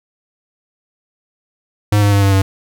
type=tone with pitch steps; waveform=square; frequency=103.83 / 101.99 / 100.18 / 98.4 / 96.65 Hz; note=G#2 / G#2 / G2 / G2 / G2; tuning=0 / -31 / +38 / +7 / -24 cents; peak=-10 dBFS; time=1.92-2.42 s; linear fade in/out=5 ms; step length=100 ms; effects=none